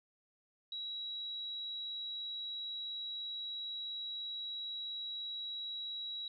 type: tone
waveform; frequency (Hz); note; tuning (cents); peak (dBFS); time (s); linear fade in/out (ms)
sine; 3879; B7; -32; -39; 0.72-6.28; 2
effects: none